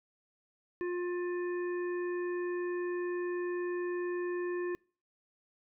harmonic tone, 354.2 Hz, F4, 24 cents sharp, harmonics 1 / 3 / 5 / 7, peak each -32 / -46 / -45 / -55 dBFS, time 0.81-4.75 s, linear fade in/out 0 ms, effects noise-tail reverb RT60 0.4 s tail -26 dB re dry

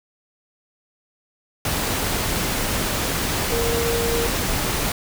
sine tone in noise, 466.2 Hz, A#4, in tune, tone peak -22 dBFS, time 3.52-4.27 s, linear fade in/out 2 ms, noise pink, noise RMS -23 dBFS, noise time 1.65-4.92 s, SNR -2 dB, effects none

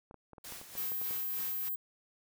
clicks, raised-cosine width 1 ms, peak -36 dBFS, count 10, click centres 0.111 / 0.143 / 0.333 / 0.382 / 0.523 / 0.614 / 0.753 / 0.919 / 1.015 / 1.11 s
white noise with tremolo, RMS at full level -45 dBFS, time 0.44-1.69 s, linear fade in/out 5 ms, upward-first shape sine, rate 3.3 Hz, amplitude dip 60%
sine tone, 15300 Hz, A#9, 44 cents sharp, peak -33 dBFS, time 0.77-1.76 s, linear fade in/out 10 ms
effects none

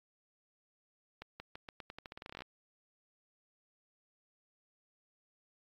accelerating click train, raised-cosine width 0.3 ms, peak -29 dBFS, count 19, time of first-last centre 1.22-2.421 s, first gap 180 ms, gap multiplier 0.86, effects AAC 32 kbps

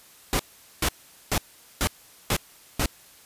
pink noise bursts, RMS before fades -23 dBFS, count 6, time 0.33-2.858 s, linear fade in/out 0 ms, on 63 ms, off 430 ms, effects white hiss -52 dBFS RMS until 3.25 s + resampled to 32000 Hz

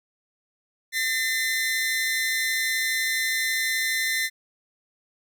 sawtooth tone pair together, 1804 / 2043 Hz, A6 / C7, +43 / -42 cents, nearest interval major second, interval 215 cents, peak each -23 / -22 dBFS, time 0.92-4.3 s, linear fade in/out 50 ms, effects none

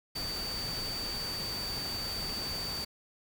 sine tone in noise, 4600 Hz, D8, 37 cents flat, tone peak -35 dBFS, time 0.15-2.85 s, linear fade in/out 10 ms, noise pink, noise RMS -40 dBFS, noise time 0.15-2.85 s, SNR +2 dB, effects none

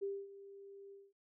sine tone with ADSR envelope, 396.5 Hz, G4, 20 cents sharp, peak -35 dBFS, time 0.01-1.13 s, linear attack 22 ms, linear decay 240 ms, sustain -16 dB, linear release 210 ms, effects none

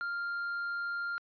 triangle tone, 1396.9 Hz, F6, in tune, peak -31 dBFS, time 0.01-1.18 s, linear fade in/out 0 ms, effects resampled to 11025 Hz

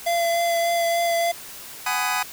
square tone with vibrato, 681 Hz, F5, 44 cents flat, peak -20 dBFS, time 0.06-1.32 s, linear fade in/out 10 ms, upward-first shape sine, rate 3.4 Hz, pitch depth 13 cents each way
25% pulse chord, G# minor seventh, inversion third, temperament just, 747.5 / 830.6 / 996.7 / 1245.9 Hz, F#5 / G#5 / B5 / D#6, +17 / 0 / +16 / +2 cents, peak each -24 dBFS, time 1.86-2.23 s, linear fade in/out 5 ms
effects white hiss -39 dBFS RMS until 2.32 s

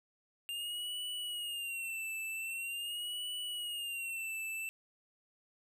square tone with vibrato, 2794 Hz, F7, in tune, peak -38 dBFS, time 0.49-4.69 s, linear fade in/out 0 ms, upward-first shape sine, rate 0.44 Hz, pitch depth 97 cents each way, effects none

